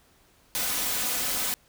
white noise with comb filter, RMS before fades -28 dBFS, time 0.55-1.54 s, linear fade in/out 0 ms, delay 4 ms, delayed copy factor +0.55, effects pink hiss -61 dBFS RMS until 1.68 s

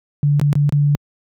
sine tone with dropouts, 144.9 Hz, D3, 23 cents flat, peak -11 dBFS, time 0.23-0.95 s, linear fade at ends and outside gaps 0 ms, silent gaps 0.397-0.414 / 0.529-0.554 / 0.693-0.724 s, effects high-pass 80 Hz 12 dB/octave

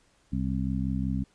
harmonic tone, 65.4 Hz, C2, in tune, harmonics 1 / 2 / 3 / 4, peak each -32 / -32 / -30 / -33 dBFS, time 0.32-1.24 s, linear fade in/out 10 ms, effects pink hiss -65 dBFS RMS until 1.34 s + resampled to 22050 Hz

